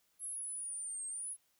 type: linear two-way sweep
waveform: sine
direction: down then up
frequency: 10970 to 8372 to 10760 Hz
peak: -39 dBFS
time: 0.19-1.37 s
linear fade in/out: 50 ms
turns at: 1.07 s
effects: white hiss -75 dBFS RMS until 1.59 s